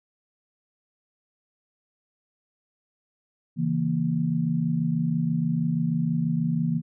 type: chord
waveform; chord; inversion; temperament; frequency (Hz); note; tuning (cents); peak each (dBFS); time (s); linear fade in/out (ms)
sine; A# diminished; first; equal; 138.59 / 164.81 / 233.1; C#3 / E3 / A#3; 0 / 0 / 0; -30 / -24 / -27; 3.56-6.82; 50
effects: none